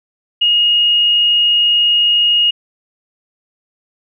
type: tone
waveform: sine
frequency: 2867 Hz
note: F7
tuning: 45 cents sharp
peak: -9 dBFS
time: 0.41-2.51 s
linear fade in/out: 10 ms
effects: none